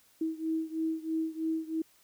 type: beating tone pair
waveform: sine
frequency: 320 / 323.1 Hz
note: D#4 / E4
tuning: +49 / -35 cents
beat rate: 3.1 Hz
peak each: -32 / -34 dBFS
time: 0.21-1.82 s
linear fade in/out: 5 ms
effects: white hiss -64 dBFS RMS until 2.03 s